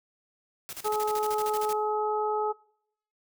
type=noise with tremolo; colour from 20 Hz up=white; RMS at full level=-38 dBFS; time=0.69-1.73 s; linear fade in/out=0 ms; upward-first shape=square; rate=13 Hz; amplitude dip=80%
type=harmonic tone; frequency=425.3 Hz; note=G#4; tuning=41 cents sharp; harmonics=1 / 2 / 3; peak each=-28 / -29 / -33 dBFS; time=0.84-2.53 s; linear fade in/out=20 ms
effects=noise-tail reverb RT60 0.7 s tail -24 dB re dry